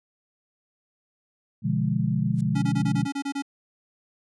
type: chord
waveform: sine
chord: B diminished seventh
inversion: none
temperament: equal with one note detuned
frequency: 123.47 / 146.83 / 173.01 / 207.7 Hz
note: B2 / D3 / F3 / Ab3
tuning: 0 / 0 / -16 / 0 cents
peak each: -27 / -27 / -27 / -27 dBFS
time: 1.62-3.08 s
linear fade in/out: 50 ms
type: noise with exponential growth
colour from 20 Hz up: blue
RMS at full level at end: -39 dBFS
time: 2.32-2.41 s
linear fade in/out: 5 ms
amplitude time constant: 18 ms
type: tone bursts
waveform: square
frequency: 279.4 Hz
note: C#4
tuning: 14 cents sharp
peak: -27 dBFS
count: 9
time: 2.55-3.423 s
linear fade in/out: 10 ms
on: 73 ms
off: 27 ms
effects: resampled to 22050 Hz